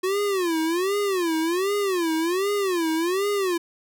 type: tone with vibrato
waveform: square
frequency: 361.7 Hz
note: F#4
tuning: 39 cents flat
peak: -22 dBFS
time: 0.03-3.58 s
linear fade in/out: 10 ms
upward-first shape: sine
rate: 1.3 Hz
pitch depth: 220 cents each way
effects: none